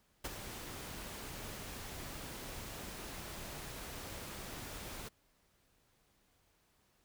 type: noise with ADSR envelope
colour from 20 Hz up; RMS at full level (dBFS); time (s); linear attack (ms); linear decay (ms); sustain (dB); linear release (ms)
pink; -38; 0.24-5.09; 11; 30; -8; 13
effects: pink hiss -73 dBFS RMS until 7.04 s